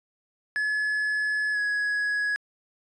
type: tone with pitch glide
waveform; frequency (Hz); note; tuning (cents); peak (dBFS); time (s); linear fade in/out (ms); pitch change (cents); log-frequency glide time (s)
triangle; 1707 to 1673.8; G#6 to G#6; +47 to +13; -22; 0.56-2.36; 0; -34; 1.53-1.58
effects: resampled to 22050 Hz